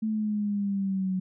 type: exponential sweep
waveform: sine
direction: down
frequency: 220 to 185 Hz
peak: -25 dBFS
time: 0.02-1.2 s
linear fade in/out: 10 ms
effects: none